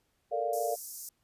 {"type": "chord", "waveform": "sine", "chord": "Bb major seventh", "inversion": "third", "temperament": "equal", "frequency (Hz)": [440, 466.2, 587.3, 698.5], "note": ["A4", "Bb4", "D5", "F5"], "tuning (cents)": [0, 0, 0, 0], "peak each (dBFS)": [-37, -35, -34, -32], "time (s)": [0.31, 0.76], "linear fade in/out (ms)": 20}
{"type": "high-pass noise", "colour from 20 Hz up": "white", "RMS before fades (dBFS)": -41, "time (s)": [0.53, 1.09], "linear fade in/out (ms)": 2, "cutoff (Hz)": 5300, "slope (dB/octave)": 48}
{"effects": ["pink hiss -75 dBFS RMS until 1.23 s", "resampled to 32000 Hz"]}